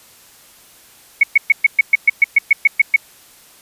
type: tone bursts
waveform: sine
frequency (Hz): 2215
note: C#7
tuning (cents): -2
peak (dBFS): -5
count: 13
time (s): 1.21-2.962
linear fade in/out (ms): 5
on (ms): 24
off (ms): 120
effects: white hiss -46 dBFS RMS until 3.61 s + resampled to 32000 Hz